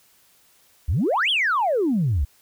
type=exponential two-way sweep; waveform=sine; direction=up then down; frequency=61.74 to 3435 to 61.74 Hz; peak=-17 dBFS; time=0.88-2.25 s; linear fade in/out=10 ms; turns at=1.3 s; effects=tanh soft clip ceiling -14 dBFS + white hiss -58 dBFS RMS until 2.41 s